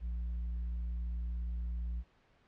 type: tone with tanh clipping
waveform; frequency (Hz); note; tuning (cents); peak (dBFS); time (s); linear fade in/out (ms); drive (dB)
sine; 58.6; A#1; +10; -35; 0-2.04; 50; 3
effects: pink hiss -68 dBFS RMS until 2.47 s + low-pass 3000 Hz 12 dB/octave

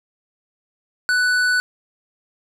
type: tone with hard clipping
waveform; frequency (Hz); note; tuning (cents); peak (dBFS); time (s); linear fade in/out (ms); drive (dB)
sine; 1488; F#6; +9; -17; 1.09-1.6; 0; 11
effects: none

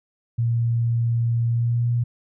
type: tone with pitch glide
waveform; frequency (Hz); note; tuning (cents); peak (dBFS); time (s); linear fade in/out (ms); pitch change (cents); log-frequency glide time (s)
sine; 117 to 119.53; A#2 to A#2; +7 to +44; -18; 0.38-2.04; 10; +37; 1.47-1.89
effects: none

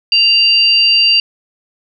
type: tone pair together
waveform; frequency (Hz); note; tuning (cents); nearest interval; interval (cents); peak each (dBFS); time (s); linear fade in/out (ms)
sine; 2787 / 4687; F7 / D8; -4 / -4; major sixth; 900; -10; 0.12-1.2; 2
effects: none

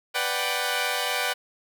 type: chord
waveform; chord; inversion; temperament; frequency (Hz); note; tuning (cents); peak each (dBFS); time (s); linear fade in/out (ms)
10% pulse; G major seventh; first; equal; 493.9 / 587.3 / 740 / 784; B4 / D5 / F#5 / G5; 0 / 0 / 0 / 0; -22; 0.14-1.34; 20
effects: none

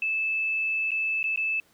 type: tone with dropouts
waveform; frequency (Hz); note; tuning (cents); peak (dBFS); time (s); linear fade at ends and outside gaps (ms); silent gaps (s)
sine; 2623; E7; -9; -24; 0.02-1.6; 2; 0.908-0.916 / 1.23-1.24 / 1.36-1.374
effects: pink hiss -62 dBFS RMS until 1.73 s + high-pass 100 Hz 12 dB/octave

